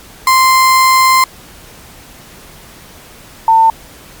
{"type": "tone pair in turn", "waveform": ["35% pulse", "sine"], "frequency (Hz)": [1043, 899.5], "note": ["C6", "A5"], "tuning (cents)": [-6, 38], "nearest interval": "minor third", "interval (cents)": 256, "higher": "first", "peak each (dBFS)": -4, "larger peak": "neither", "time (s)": [[0.27, 1.24], [3.48, 3.7]], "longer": "first", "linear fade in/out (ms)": 2, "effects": ["pink hiss -37 dBFS RMS until 4.2 s", "MP3 96 kbps"]}